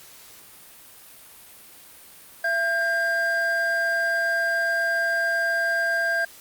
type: tone pair together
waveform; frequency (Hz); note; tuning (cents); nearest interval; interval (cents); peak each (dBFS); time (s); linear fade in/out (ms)
triangle; 672.7 / 1600; E5 / G6; +35 / +35; octave + minor third; 1500; -25 / -20; 2.44-6.25; 5
effects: white hiss -47 dBFS RMS until 6.4 s + Opus 48 kbps